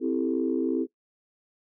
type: chord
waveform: sine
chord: A minor seventh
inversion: first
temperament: equal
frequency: 261.6 / 329.6 / 392 / 440 Hz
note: C4 / E4 / G4 / A4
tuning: 0 / 0 / 0 / 0 cents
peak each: -27 / -27 / -31 / -31 dBFS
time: 0-0.87 s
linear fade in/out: 50 ms
effects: noise-tail reverb RT60 0.1 s tail -18 dB re dry + tanh soft clip ceiling -13 dBFS